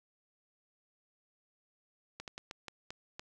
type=slowing click train; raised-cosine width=0.2 ms; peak=-25 dBFS; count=7; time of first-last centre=2.2-3.195 s; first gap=78 ms; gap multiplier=1.3; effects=none